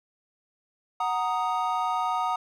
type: chord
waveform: triangle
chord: D# minor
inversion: first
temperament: equal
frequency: 740 / 932.3 / 1244.5 Hz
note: F#5 / A#5 / D#6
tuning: 0 / 0 / 0 cents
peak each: -27 dBFS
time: 1-2.36 s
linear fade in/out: 5 ms
effects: none